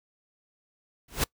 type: noise with exponential growth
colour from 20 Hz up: pink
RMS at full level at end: -20 dBFS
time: 1.08-1.24 s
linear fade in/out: 5 ms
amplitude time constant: 34 ms
effects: noise-tail reverb RT60 0.1 s tail -24 dB re dry